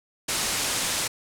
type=low-pass noise; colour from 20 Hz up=white; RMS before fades=-27 dBFS; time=0.28-1.08 s; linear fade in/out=10 ms; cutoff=9800 Hz; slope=24 dB/octave; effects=none